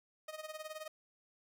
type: tone with tremolo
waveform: sawtooth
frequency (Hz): 622.3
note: D#5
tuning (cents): 0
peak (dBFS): -37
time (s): 0.28-0.88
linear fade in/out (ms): 5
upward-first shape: sine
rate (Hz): 19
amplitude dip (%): 80
effects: none